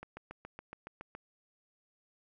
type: click train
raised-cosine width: 0.5 ms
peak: -29 dBFS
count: 9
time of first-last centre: 0.03-1.15 s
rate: 7.14 Hz
effects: none